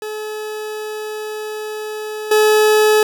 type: tone with level steps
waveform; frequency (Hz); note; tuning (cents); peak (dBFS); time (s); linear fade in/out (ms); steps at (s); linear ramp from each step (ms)
40% pulse; 428; A4; -48; -23 / -9; 0.02-3.03; 2; 2.31; 5
effects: none